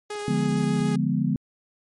sawtooth tone with vibrato, 415.3 Hz, G#4, in tune, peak -26 dBFS, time 0.1-0.96 s, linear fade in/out 5 ms, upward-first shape sine, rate 6.7 Hz, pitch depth 11 cents each way
sine chord, D diminished seventh, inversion none, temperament equal, 146.83 / 174.61 / 207.7 / 246.9 Hz, D3 / F3 / Ab3 / Cb4, 0 / 0 / 0 / 0 cents, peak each -26 dBFS, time 0.28-1.36 s, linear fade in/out 2 ms
effects MP3 48 kbps

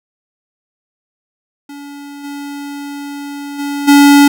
square tone with level steps, 285 Hz, C#4, 48 cents sharp, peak -29 / -24 / -18 / -4 dBFS, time 1.69-4.28 s, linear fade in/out 5 ms, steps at 2.23 / 3.58 / 3.87 s, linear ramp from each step 20 ms, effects none

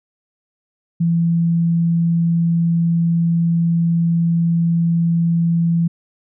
sine tone, 168.1 Hz, E3, 34 cents sharp, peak -13 dBFS, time 1-5.88 s, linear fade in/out 10 ms, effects none

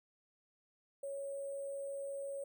sine tone with sample-and-hold, 554.4 Hz, C#5, in tune, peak -39 dBFS, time 1.03-2.44 s, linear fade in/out 5 ms, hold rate 8820 Hz, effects none

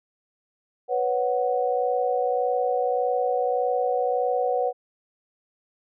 sine chord, B suspended second, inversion none, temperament just, 493.9 / 555.6 / 740.8 Hz, B4 / C#5 / F#5, 0 / +4 / +2 cents, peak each -24 / -28 / -25 dBFS, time 0.88-4.73 s, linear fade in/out 50 ms, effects none

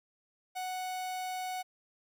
45% pulse tone, 740 Hz, F#5, in tune, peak -35 dBFS, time 0.55-1.63 s, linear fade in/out 20 ms, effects none

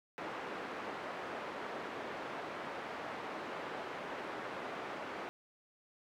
pink band-pass noise, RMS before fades -43 dBFS, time 0.18-5.29 s, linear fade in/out 0 ms, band 360 to 1800 Hz, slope 12 dB/octave, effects none

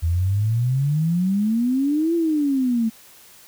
sine exponential two-way sweep, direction up then down, 80.1 to 342.3 to 219.2 Hz, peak -17 dBFS, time 0.02-2.9 s, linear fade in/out 20 ms, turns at 2.15 s, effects white hiss -48 dBFS RMS until 3.47 s

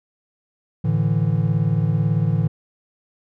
triangle chord, A suspended fourth, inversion none, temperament equal, 110 / 146.83 / 164.81 Hz, A2 / D3 / E3, 0 / 0 / 0 cents, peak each -19 dBFS, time 0.84-2.48 s, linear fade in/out 10 ms, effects none

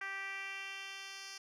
10% pulse tone with band-pass filter sweep, 390.8 Hz, G4, 5 cents flat, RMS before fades -44 dBFS, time 0.01-1.38 s, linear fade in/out 5 ms, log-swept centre 1800 to 4700 Hz, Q 2.3, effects none

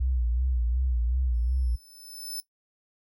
sine tone with vibrato, 61.2 Hz, B1, 15 cents flat, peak -23 dBFS, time 0-1.76 s, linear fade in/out 10 ms, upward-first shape sine, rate 2.7 Hz, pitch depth 97 cents each way
15% pulse tone with exponential growth, 5274 Hz, E8, in tune, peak -25 dBFS, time 1.34-2.4 s, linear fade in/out 0 ms, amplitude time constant 230 ms
effects noise-tail reverb RT60 0.1 s tail -17 dB re dry

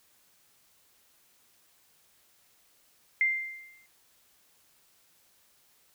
sine tone with exponential decay, 2094 Hz, C7, 1 cent sharp, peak -20 dBFS, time 3.21-3.86 s, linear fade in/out 1 ms, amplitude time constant 140 ms, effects white hiss -65 dBFS RMS until 5.94 s

